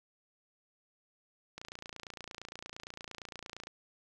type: click train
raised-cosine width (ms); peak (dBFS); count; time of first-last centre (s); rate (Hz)
0.2; -26; 61; 1.58-3.671; 28.7
effects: none